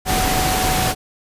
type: tone in noise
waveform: sine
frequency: 746 Hz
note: F#5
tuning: 14 cents sharp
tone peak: -21 dBFS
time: 0.05-0.95 s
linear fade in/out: 50 ms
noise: pink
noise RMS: -19 dBFS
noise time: 0.05-0.95 s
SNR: -5 dB
effects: resampled to 32000 Hz